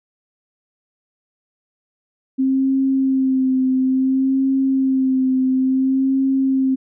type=tone with vibrato; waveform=sine; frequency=263.8 Hz; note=C4; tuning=14 cents sharp; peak=-14 dBFS; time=2.38-6.76 s; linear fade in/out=20 ms; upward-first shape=sine; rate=0.58 Hz; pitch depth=27 cents each way; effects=none